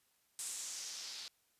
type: noise with low-pass filter sweep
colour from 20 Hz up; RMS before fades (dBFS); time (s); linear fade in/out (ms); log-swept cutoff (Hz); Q
blue; -45; 0.39-1.28; 0; 8700 to 4400; 2.5
effects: white hiss -75 dBFS RMS until 1.59 s + resampled to 32000 Hz